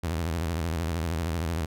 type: tone with vibrato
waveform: sawtooth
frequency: 82.41 Hz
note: E2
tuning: in tune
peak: -23 dBFS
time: 0.03-1.66 s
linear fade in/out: 10 ms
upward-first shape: square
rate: 13 Hz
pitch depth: 110 cents each way
effects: none